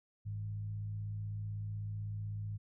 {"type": "tone with frequency modulation", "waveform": "sine", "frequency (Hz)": 103.83, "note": "G#2", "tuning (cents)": 0, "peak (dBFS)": -37, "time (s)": [0.25, 2.58], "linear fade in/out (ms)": 20, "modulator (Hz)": 56, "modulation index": 0.37, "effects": []}